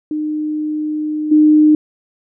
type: tone with level steps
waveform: sine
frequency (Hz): 304.9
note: D#4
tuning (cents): -35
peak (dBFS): -17 / -6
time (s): 0.11-1.75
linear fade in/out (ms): 2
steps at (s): 1.31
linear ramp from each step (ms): 10
effects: none